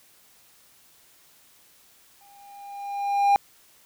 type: tone with exponential growth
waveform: triangle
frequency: 804 Hz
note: G5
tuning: 44 cents sharp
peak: -12 dBFS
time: 2.21-3.36 s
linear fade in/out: 0 ms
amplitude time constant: 250 ms
effects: white hiss -57 dBFS RMS until 3.85 s